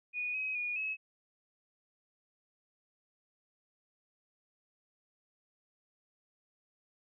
sine tone with pitch steps, 2465 / 2537 / 2447 / 2573 Hz, D#7 / D#7 / D#7 / E7, -17 / +33 / -29 / -43 cents, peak -33 dBFS, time 0.13-0.97 s, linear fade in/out 50 ms, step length 210 ms, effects none

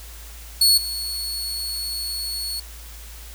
sawtooth tone with level steps, 4389 Hz, C#8, 18 cents flat, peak -10 / -23 dBFS, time 0.61-2.6 s, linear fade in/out 5 ms, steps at 0.77 s, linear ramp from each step 10 ms, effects added 56 Hz sine -38 dBFS peak until 3.34 s + white hiss -43 dBFS RMS until 3.34 s

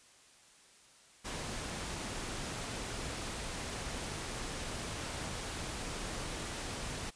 pink noise, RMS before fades -40 dBFS, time 1.24-7.11 s, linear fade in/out 20 ms, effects white hiss -61 dBFS RMS until 7.15 s + resampled to 22050 Hz

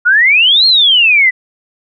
sine exponential two-way sweep, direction up then down, 1396.9 to 4300 to 1961 Hz, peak -5 dBFS, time 0.05-1.31 s, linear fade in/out 20 ms, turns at 0.66 s, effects none

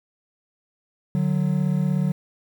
triangle tone pair together, 148.39 / 185 Hz, D3 / F#3, +18 / 0 cents, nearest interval major third, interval 382 cents, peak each -20 dBFS, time 1.15-2.12 s, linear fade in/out 0 ms, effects 8-bit

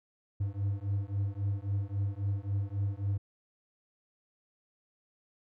triangle beating tone pair, 98 / 101.7 Hz, G2 / G#2, 0 / -36 cents, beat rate 3.7 Hz, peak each -31 dBFS, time 0.4-3.18 s, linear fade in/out 10 ms, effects none

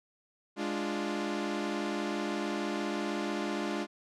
sawtooth chord, D diminished, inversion second, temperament equal, 207.7 / 293.7 / 349.2 Hz, Ab3 / D4 / F4, 0 / 0 / 0 cents, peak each -32 dBFS, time 0.56-3.87 s, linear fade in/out 50 ms, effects low-pass 6000 Hz 12 dB/octave

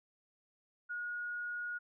sine tone, 1444 Hz, F#6, 43 cents flat, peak -37 dBFS, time 0.89-1.79 s, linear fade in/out 20 ms, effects none

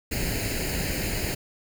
pink noise with comb filter, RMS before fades -28 dBFS, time 0.11-1.35 s, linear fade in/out 10 ms, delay 0.43 ms, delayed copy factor +0.75, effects none

